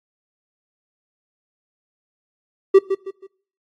triangle tone with echo, 387.5 Hz, G4, 20 cents flat, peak -4 dBFS, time 2.74-2.79 s, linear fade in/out 10 ms, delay 160 ms, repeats 3, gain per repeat -10 dB, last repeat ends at 3.27 s, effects noise-tail reverb RT60 0.5 s tail -21 dB re dry + AAC 32 kbps

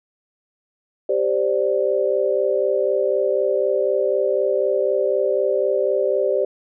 sine chord, G suspended fourth, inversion none, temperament equal, 392 / 523.3 / 587.3 Hz, G4 / C5 / D5, 0 / 0 / 0 cents, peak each -21 dBFS, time 1.09-6.45 s, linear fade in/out 5 ms, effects none

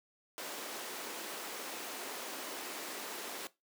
pink high-pass noise, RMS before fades -43 dBFS, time 0.38-3.47 s, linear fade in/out 0 ms, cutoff 290 Hz, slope 24 dB/octave, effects noise-tail reverb RT60 0.2 s tail -18 dB re dry

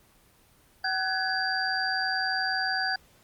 sine tone cluster, 760 / 1504 / 1675 / 4732 Hz, F#5 / F#6 / G#6 / D8, +46 / +28 / +14 / +12 cents, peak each -31 dBFS, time 0.84-2.96 s, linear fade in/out 5 ms, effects pink hiss -60 dBFS RMS until 3.23 s + Opus 24 kbps

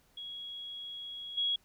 sine tone with level steps, 3322 Hz, G#7, in tune, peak -40 / -28 dBFS, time 0.17-1.56 s, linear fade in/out 5 ms, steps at 1.37 s, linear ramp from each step 10 ms, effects pink hiss -68 dBFS RMS until 1.64 s

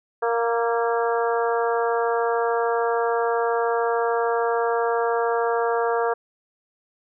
harmonic tone with a mistuned harmonic, 233.1 Hz, A#3, in tune, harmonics 2 / 3 / 4 / 5 / 6 / 7, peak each -22 / -26 / -28 / -30 / -32 / -33 dBFS, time 0.22-6.14 s, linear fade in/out 10 ms, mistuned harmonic 6, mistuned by -32 cents, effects none

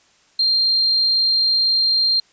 sine tone, 4186 Hz, C8, in tune, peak -14 dBFS, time 0.39-2.2 s, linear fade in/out 5 ms, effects white hiss -56 dBFS RMS until 2.32 s + resampled to 16000 Hz

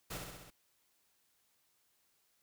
pink noise with echo, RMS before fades -42 dBFS, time 0.1-0.18 s, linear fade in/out 10 ms, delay 65 ms, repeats 5, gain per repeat -3 dB, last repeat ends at 0.505 s, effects white hiss -75 dBFS RMS until 2.42 s

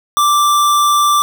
square tone, 1174.7 Hz, D6, in tune, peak -10 dBFS, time 0.17-1.22 s, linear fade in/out 0 ms, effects none

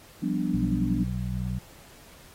sine chord, G dominant seventh, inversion third, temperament equal, 174.61 / 196 / 246.9 / 293.7 Hz, F3 / G3 / B3 / D4, 0 / 0 / 0 / 0 cents, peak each -30 dBFS, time 0.22-1.04 s, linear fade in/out 10 ms
harmonic tone, 61.74 Hz, B1, in tune, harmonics 1 / 2 / 3, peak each -32 / -31 / -32 dBFS, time 0.53-1.59 s, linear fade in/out 10 ms
effects pink hiss -52 dBFS RMS until 2.34 s + AAC 48 kbps

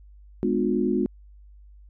sine chord, G# diminished seventh, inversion none, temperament just, 207.7 / 249.2 / 299 / 358.8 Hz, G#3 / B3 / D4 / F4, 0 / +16 / +31 / +47 cents, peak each -26 / -26 / -28 / -25 dBFS, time 0.43-1.06 s, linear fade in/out 0 ms, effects added 50 Hz sine -46 dBFS peak until 1.89 s

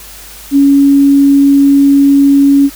sine tone, 279.4 Hz, C#4, 14 cents sharp, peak -3 dBFS, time 0.51-2.7 s, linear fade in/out 50 ms, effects added 50 Hz sine -37 dBFS peak until 2.75 s + white hiss -32 dBFS RMS until 2.75 s

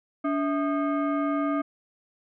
sine tone with frequency modulation, 287.4 Hz, D4, 37 cents flat, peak -23 dBFS, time 0.24-1.62 s, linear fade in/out 10 ms, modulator 940 Hz, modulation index 0.92, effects none

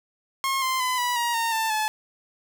sawtooth tone with pitch steps, 1077 / 1043.3 / 1010.7 / 979.1 / 948.5 / 918.8 / 890.1 / 862.3 Hz, C6 / C6 / B5 / B5 / A#5 / A#5 / A5 / A5, +50 / -5 / +40 / -15 / +30 / -25 / +20 / -35 cents, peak -19 dBFS, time 0.44-1.88 s, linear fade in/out 0 ms, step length 180 ms, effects none

